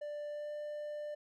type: tone with pitch glide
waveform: triangle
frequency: 590 to 594.8 Hz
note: D5 to D5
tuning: +8 to +22 cents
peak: -37 dBFS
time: 0.01-1.15 s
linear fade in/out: 10 ms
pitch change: +14 cents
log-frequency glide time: 0.29-0.52 s
effects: none